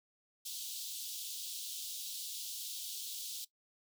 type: high-pass noise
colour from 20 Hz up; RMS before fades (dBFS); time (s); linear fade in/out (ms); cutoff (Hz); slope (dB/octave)
pink; -43; 0.45-3.45; 10; 3200; 48
effects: noise-tail reverb RT60 0.1 s tail -18 dB re dry